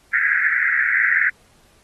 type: band-pass noise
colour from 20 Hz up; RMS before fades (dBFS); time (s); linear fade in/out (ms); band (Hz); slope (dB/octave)
pink; -18; 0.13-1.3; 10; 1500 to 2100; 96
effects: pink hiss -56 dBFS RMS until 1.83 s + AAC 32 kbps